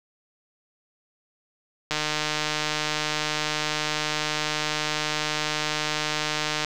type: click train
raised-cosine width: 0.2 ms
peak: -8 dBFS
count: 721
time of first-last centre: 1.91-6.647 s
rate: 152 Hz
effects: none